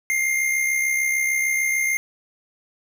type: tone with amplitude modulation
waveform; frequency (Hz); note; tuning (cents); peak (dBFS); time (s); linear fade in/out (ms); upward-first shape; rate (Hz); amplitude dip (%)
square; 2111; C7; +15; -18; 0.1-1.97; 0; sine; 66.7; 45
effects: none